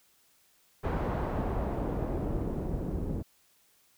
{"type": "noise with low-pass filter sweep", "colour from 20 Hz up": "pink", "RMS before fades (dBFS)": -32, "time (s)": [0.83, 3.23], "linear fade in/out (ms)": 20, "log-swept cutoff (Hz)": [1100, 310], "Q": 0.89, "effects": ["white hiss -66 dBFS RMS until 3.97 s"]}